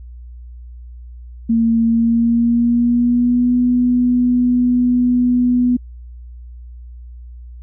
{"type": "tone with pitch glide", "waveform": "sine", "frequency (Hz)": [228.6, 246.4], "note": ["A#3", "B3"], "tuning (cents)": [-34, -4], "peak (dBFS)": -11, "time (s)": [1.49, 5.77], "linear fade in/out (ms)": 10, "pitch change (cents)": 130, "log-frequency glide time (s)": [1.84, 3.55], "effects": ["added 60 Hz sine -32 dBFS peak until 7.62 s"]}